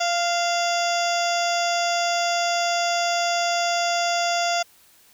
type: harmonic tone with a mistuned harmonic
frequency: 691 Hz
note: F5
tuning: 19 cents flat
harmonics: 1 / 2 / 3 / 4 / 5 / 7 / 8 / 9 / 10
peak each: -22 / -29 / -33 / -32 / -32 / -31 / -35 / -36 / -33 dBFS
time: 0-4.63 s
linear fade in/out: 10 ms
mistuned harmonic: 2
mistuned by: +24 cents
effects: white hiss -55 dBFS RMS until 5.13 s